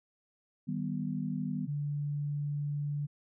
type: chord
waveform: sine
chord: Eb augmented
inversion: none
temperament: equal with one note detuned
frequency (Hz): 155.56 / 194.76 / 246.9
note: Eb3 / G3 / B3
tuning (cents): 0 / -11 / 0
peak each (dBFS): -36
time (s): 0.67-1.67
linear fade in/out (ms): 20
type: tone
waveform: sine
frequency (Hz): 145.5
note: D3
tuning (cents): -16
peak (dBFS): -31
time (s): 1.67-3.07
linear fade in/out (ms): 20
effects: none